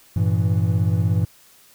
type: chord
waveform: triangle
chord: E diminished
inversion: first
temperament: equal with one note detuned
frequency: 98 / 114.67 / 164.81 Hz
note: G2 / Bb2 / E3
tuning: 0 / -28 / 0 cents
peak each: -17 / -20 / -21 dBFS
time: 0.16-1.25 s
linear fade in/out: 5 ms
effects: white hiss -52 dBFS RMS until 1.74 s